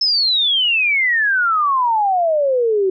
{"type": "exponential sweep", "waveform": "sine", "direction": "down", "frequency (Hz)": [5290, 370], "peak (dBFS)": -13, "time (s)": [0.01, 2.9], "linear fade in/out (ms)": 5, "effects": []}